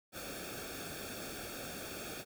pink noise with comb filter, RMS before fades -44 dBFS, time 0.12-2.25 s, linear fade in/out 50 ms, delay 1 ms, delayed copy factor -0.8, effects none

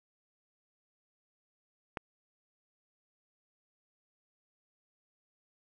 click, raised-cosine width 0.5 ms, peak -20 dBFS, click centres 1.972 s, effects none

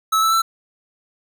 square tone with pitch steps, 1300 / 1317.4 / 1335 Hz, E6 / E6 / E6, -24 / -1 / +22 cents, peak -15 dBFS, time 0.12-0.42 s, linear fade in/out 10 ms, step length 100 ms, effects none

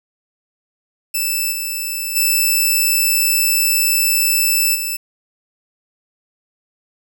5% pulse tone with level steps, 2637 Hz, E7, in tune, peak -8 / -12 / -4 / -11 dBFS, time 1.14-4.97 s, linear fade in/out 10 ms, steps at 1.51 / 2.15 / 4.74 s, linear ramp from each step 20 ms, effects none

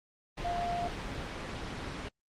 sine tone in noise, 698.5 Hz, F5, in tune, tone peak -31 dBFS, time 0.44-0.88 s, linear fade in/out 10 ms, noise pink, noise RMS -37 dBFS, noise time 0.37-2.09 s, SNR +3 dB, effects low-pass 4000 Hz 12 dB/octave + Opus 24 kbps

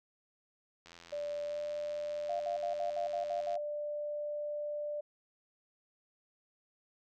click train, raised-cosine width 0.2 ms, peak -35 dBFS, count 230, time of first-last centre 0.86-3.554 s, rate 85 Hz
sine tone with pitch glide, 585 to 591.8 Hz, D5 to D5, -7 to +13 cents, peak -35 dBFS, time 1.12-5.01 s, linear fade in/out 10 ms, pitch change +20 cents, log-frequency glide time 1.43-1.61 s
sine tone bursts, 690 Hz, F5, 21 cents flat, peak -34 dBFS, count 8, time 2.29-3.576 s, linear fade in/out 5 ms, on 110 ms, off 58 ms
effects none

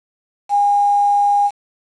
sine tone with quantisation, 814 Hz, G#5, 35 cents flat, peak -11 dBFS, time 0.49-1.51 s, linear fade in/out 50 ms, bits 6, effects resampled to 22050 Hz

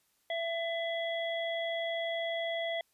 harmonic tone, 668 Hz, E5, 23 cents sharp, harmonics 1 / 3 / 5, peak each -33 / -38 / -40 dBFS, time 0.3-2.81 s, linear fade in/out 2 ms, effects white hiss -73 dBFS RMS until 2.93 s + resampled to 32000 Hz

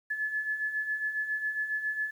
sine beating tone pair, 1716 / 1723.3 Hz, A6 / A6, -44 / -36 cents, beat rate 7.3 Hz, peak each -37 / -30 dBFS, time 0.1-2.11 s, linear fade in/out 10 ms, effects 10-bit

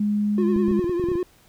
sine tone with pitch glide, 207.7 to 206.4 Hz, G#3 to G#3, 0 to -10 cents, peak -19 dBFS, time 0-0.8 s, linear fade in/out 5 ms, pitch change -10 cents, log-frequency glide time 0.44-0.59 s
triangle tone with vibrato, 352.7 Hz, F4, 17 cents sharp, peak -19 dBFS, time 0.38-1.23 s, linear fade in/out 2 ms, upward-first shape triangle, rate 10 Hz, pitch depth 72 cents each way
clicks, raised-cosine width 3 ms, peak -18 dBFS, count 11, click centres 0.563 / 0.683 / 0.713 / 0.794 / 0.843 / 0.895 / 0.997 / 1.04 / 1.087 / 1.117 / 1.155 s
effects pink hiss -56 dBFS RMS until 1.48 s

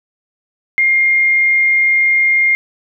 sine tone, 2121 Hz, C7, 23 cents sharp, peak -9 dBFS, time 0.78-2.55 s, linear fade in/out 0 ms, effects none

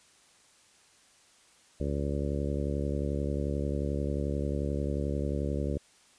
harmonic tone, 71.3 Hz, C#2, 49 cents sharp, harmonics 1 / 2 / 3 / 4 / 5 / 6 / 7 / 8, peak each -32 / -35 / -37 / -38 / -39 / -40 / -40 / -41 dBFS, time 1.8-5.78 s, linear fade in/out 5 ms, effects white hiss -61 dBFS RMS until 6.18 s + resampled to 22050 Hz

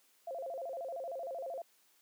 sine tone with vibrato, 602 Hz, D5, 43 cents sharp, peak -38 dBFS, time 0.27-1.62 s, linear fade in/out 5 ms, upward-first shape square, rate 13 Hz, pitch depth 210 cents each way, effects white hiss -69 dBFS RMS until 2.01 s + high-pass 200 Hz 12 dB/octave

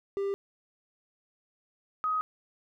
triangle / sine tone pair in turn, 396.4 / 1258.5 Hz, G4 / D#6, +19 / +19 cents, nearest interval octave + minor sixth, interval 2000 cents, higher second, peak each -26 dBFS, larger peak neither, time 0.17-0.34 / 2.04-2.21 s, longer neither, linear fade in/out 0 ms, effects none

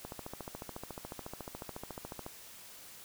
click train, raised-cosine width 1 ms, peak -27 dBFS, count 32, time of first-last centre 0.05-2.264 s, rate 14 Hz, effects white hiss -52 dBFS RMS until 3.04 s

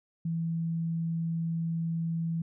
sine tone, 165.3 Hz, E3, 5 cents sharp, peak -28 dBFS, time 0.25-2.42 s, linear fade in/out 5 ms, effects none

